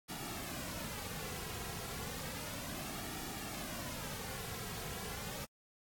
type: noise with flanger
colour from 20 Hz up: pink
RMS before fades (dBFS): -43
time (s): 0.08-5.46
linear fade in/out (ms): 20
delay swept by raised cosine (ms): 1.9 to 3.4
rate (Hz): 0.32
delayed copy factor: -0.6
effects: AAC 64 kbps